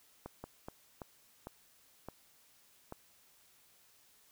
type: slowing click train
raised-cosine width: 1 ms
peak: -29 dBFS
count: 7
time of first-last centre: 0.26-2.924 s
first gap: 180 ms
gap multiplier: 1.36
effects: white hiss -66 dBFS RMS until 4.31 s